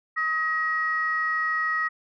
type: tone pair together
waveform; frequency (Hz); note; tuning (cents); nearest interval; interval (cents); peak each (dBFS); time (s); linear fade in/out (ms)
sine; 1266.8 / 1900; D#6 / A#6; +31 / +33; perfect fifth; 702; -26 / -24; 0.16-1.89; 20
effects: tanh soft clip ceiling -15 dBFS